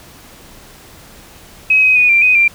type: tone with pitch steps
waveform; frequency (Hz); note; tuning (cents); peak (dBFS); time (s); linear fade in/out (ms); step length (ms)
sine; 2544 / 2525 / 2473 / 2366 / 2500 / 2371; D#7 / D#7 / D#7 / D7 / D#7 / D7; +38 / +25 / -11 / +12 / +8 / +16; -7; 1.7-2.48; 5; 130
effects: pink hiss -40 dBFS RMS until 2.54 s